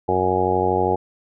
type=harmonic tone; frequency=92.5 Hz; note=F#2; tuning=in tune; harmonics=1 / 2 / 3 / 4 / 5 / 6 / 7 / 8 / 9; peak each=-28 / -30 / -30 / -23 / -23 / -30 / -29 / -26 / -22 dBFS; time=0.08-0.96 s; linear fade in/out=10 ms; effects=none